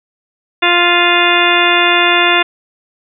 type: harmonic tone with a mistuned harmonic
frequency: 349.2 Hz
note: F4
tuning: in tune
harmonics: 1 / 2 / 3 / 4 / 5 / 6 / 7 / 8 / 10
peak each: -17 / -17 / -17 / -17 / -17 / -17 / -17 / -17 / -17 dBFS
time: 0.62-2.43 s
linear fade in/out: 10 ms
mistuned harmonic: 7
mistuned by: +24 cents
effects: none